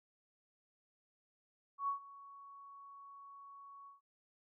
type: tone with ADSR envelope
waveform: sine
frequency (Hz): 1116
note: C#6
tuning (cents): +11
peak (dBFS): -32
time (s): 1.78-4.01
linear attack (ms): 100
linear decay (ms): 110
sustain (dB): -20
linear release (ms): 140
effects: none